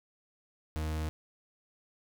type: tone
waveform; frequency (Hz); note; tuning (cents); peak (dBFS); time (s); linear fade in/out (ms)
40% pulse; 78; D#2; +5; -31; 0.76-1.09; 0
effects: none